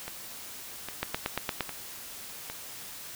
two click trains, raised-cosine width 0.3 ms, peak -12 / -20 dBFS, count 6 / 4, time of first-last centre 1.03-1.607 / 0.08-2.499 s, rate 8.66 / 1.24 Hz, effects white hiss -43 dBFS RMS until 3.15 s

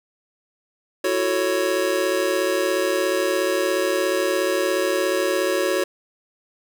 square chord, F# minor seventh, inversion third, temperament just, 333 / 370 / 444 / 555 Hz, E4 / F#4 / A4 / C#5, +18 / 0 / +16 / +2 cents, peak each -29 / -24 / -29 / -24 dBFS, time 1.04-5.84 s, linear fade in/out 5 ms, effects none

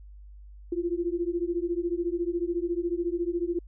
sine beating tone pair, 338.7 / 352.7 Hz, E4 / F4, +47 / +17 cents, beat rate 14 Hz, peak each -29 / -29 dBFS, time 0.72-3.59 s, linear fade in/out 5 ms, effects added 50 Hz sine -44 dBFS peak until 3.67 s

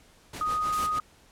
pink noise with tremolo, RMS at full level -37 dBFS, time 0.33-0.99 s, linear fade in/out 5 ms, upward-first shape triangle, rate 6.5 Hz, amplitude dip 85%
sine tone, 1244.5 Hz, D#6, in tune, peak -25 dBFS, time 0.41-1 s, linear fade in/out 2 ms
white noise, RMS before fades -37 dBFS, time 0.72-0.87 s, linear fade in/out 10 ms
effects pink hiss -58 dBFS RMS until 1.31 s + low-pass 11000 Hz 12 dB/octave

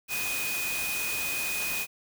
sine tone in noise, 2489 Hz, D#7, in tune, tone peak -31 dBFS, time 0.08-1.87 s, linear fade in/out 50 ms, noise white, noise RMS -33 dBFS, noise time 0.08-1.87 s, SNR -1 dB, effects none

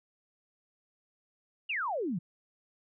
sine exponential sweep, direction down, 2960 to 154.8 Hz, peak -30 dBFS, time 1.69-2.19 s, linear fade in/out 10 ms, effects none

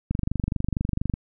click train, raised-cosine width 5 ms, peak -12 dBFS, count 26, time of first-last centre 0.11-1.139 s, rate 24.3 Hz, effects none

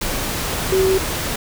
sine tone in noise, 380.1 Hz, F#4, 47 cents sharp, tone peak -13 dBFS, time 0.72-0.98 s, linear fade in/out 5 ms, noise pink, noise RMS -23 dBFS, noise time 0.01-1.36 s, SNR +7 dB, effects none

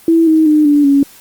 sine tone with pitch steps, 329.6 / 316.4 / 303.6 / 291.4 / 279.7 Hz, E4 / D#4 / D#4 / D4 / C#4, 0 / +29 / -42 / -13 / +16 cents, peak -6 dBFS, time 0.08-1.03 s, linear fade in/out 2 ms, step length 190 ms, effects white hiss -41 dBFS RMS until 1.2 s + Opus 24 kbps

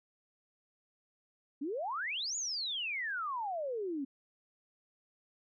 sine exponential two-way sweep, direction up then down, 261.6 to 7040 to 261.6 Hz, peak -34 dBFS, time 1.61-4.05 s, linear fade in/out 10 ms, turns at 2.36 s, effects none

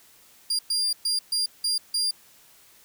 35% pulse tone bursts at uneven times, 4799 Hz, D8, 37 cents sharp, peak -21 dBFS, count 6, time 0.5-0.59 / 0.7-0.93 / 1.05-1.19 / 1.32-1.46 / 1.64-1.78 / 1.94-2.11 s, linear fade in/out 5 ms, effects white hiss -55 dBFS RMS until 2.84 s

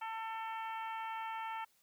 harmonic tone, 447.1 Hz, A4, 28 cents sharp, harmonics 2 / 3 / 4 / 5 / 6 / 7, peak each -40 / -46 / -51 / -51 / -54 / -57 dBFS, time 0.01-1.65 s, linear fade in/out 10 ms, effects white hiss -72 dBFS RMS until 1.82 s

